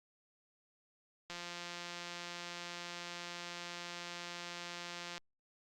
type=click train; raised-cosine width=0.2 ms; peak=-27 dBFS; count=676; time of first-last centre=1.3-5.179 s; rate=174 Hz; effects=Opus 48 kbps